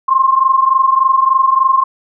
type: tone pair together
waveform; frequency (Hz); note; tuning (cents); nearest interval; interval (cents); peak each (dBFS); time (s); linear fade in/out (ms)
sine; 1055 / 1078.4; C6 / C#6; +14 / -48; unison; 38; -10 / -13; 0.08-1.84; 10
effects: none